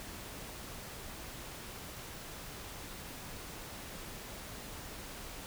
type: silence
effects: pink hiss -46 dBFS RMS until 5.46 s